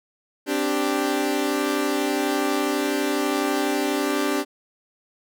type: chord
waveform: sawtooth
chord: C suspended second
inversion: none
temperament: equal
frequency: 261.6 / 293.7 / 392 Hz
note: C4 / D4 / G4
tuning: 0 / 0 / 0 cents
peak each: -24 / -20 / -22 dBFS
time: 0.46-4.45 s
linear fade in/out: 50 ms
effects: none